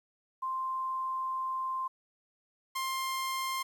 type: tone pair in turn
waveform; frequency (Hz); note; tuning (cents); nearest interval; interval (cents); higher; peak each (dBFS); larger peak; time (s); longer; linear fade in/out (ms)
sine / sawtooth; 1046.5 / 1056.2; C6 / C6; 0 / +16; unison; 16; second; -31 / -28; second; 0.42-1.88 / 2.75-3.63; first; 10
effects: 11-bit